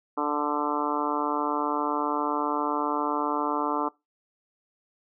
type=harmonic tone; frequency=147.5 Hz; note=D3; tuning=8 cents sharp; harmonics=2 / 3 / 4 / 5 / 6 / 7 / 8 / 9; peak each=-30 / -33 / -36 / -35 / -31 / -32 / -32 / -36 dBFS; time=0.17-3.89 s; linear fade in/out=10 ms; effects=noise-tail reverb RT60 0.2 s tail -21 dB re dry